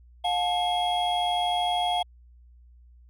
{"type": "tone cluster", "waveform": "triangle", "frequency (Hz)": [713, 866, 3300], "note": ["F5", "A5", "G#7"], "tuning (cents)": [36, -28, -12], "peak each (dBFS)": [-23, -29, -28], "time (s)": [0.24, 2.03], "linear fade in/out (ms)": 10, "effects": ["added 60 Hz sine -50 dBFS peak until 3.09 s"]}